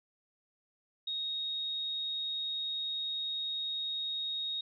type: tone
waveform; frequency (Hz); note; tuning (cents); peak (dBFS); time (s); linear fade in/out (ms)
sine; 3750; A#7; +10; -33; 1.07-4.61; 5
effects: none